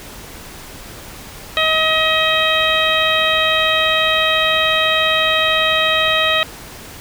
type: harmonic tone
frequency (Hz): 634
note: D#5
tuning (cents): +32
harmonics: 1 / 2 / 3 / 4 / 5 / 6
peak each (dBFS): -20 / -20 / -20 / -20 / -20 / -20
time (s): 1.57-6.43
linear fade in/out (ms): 0
effects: pink hiss -35 dBFS RMS until 7 s

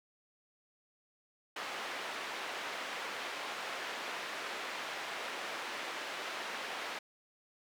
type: band-pass noise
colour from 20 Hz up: white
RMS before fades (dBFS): -41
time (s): 1.56-6.99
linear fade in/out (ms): 5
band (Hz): 400 to 2400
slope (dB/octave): 12
effects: none

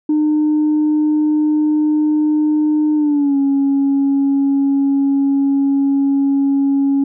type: tone with pitch glide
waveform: sine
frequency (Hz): 303.7 to 276.9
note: D#4 to C#4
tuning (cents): -42 to -2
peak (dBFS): -10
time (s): 0.09-7.04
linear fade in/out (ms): 5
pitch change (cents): -160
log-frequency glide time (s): 2.95-3.37
effects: tanh soft clip ceiling -9 dBFS

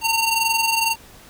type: ring-modulated tone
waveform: sawtooth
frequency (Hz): 1832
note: A#6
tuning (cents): -31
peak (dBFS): -11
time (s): 0.01-0.96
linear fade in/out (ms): 50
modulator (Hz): 927
effects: pink hiss -46 dBFS RMS until 1.29 s

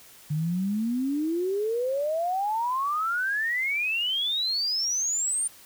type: exponential sweep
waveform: sine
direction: up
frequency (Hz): 146.83 to 9150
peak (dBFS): -24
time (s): 0.3-5.48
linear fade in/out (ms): 10
effects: white hiss -51 dBFS RMS until 5.65 s

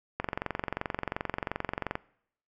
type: click train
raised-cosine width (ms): 0.5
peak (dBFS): -15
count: 41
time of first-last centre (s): 0.2-1.954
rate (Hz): 22.8
effects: noise-tail reverb RT60 0.7 s tail -22 dB re dry

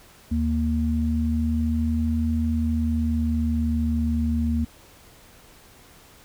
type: tone pair together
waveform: sine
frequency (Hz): 77.79 / 233.1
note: D#2 / A#3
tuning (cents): 0 / 0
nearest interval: octave + perfect fifth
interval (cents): 1900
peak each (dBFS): -23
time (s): 0.31-4.65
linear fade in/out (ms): 10
effects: pink hiss -51 dBFS RMS until 6.24 s

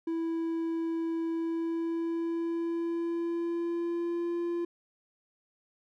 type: tone with pitch glide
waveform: triangle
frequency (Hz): 329.6 to 343.6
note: E4 to F4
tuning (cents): 0 to -28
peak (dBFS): -27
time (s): 0.07-4.65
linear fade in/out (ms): 5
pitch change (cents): +72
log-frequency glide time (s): 1.31-4.38
effects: none

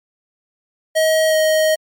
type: tone with pitch glide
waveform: square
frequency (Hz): 634 to 627.1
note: D#5 to D#5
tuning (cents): +32 to +13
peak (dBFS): -13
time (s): 0.95-1.76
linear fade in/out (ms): 20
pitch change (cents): -19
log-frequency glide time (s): 1.28-1.35
effects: MP3 96 kbps

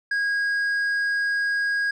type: tone with tanh clipping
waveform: sine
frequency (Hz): 1640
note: G#6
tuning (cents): -22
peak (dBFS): -22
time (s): 0.11-1.91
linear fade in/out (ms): 5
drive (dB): 5
effects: none

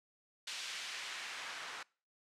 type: noise with band-pass filter sweep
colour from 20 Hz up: white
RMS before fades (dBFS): -44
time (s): 0.47-1.83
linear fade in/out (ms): 5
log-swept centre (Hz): 3300 to 1300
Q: 0.96
effects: noise-tail reverb RT60 0.4 s tail -25 dB re dry + low-pass 8000 Hz 12 dB/octave

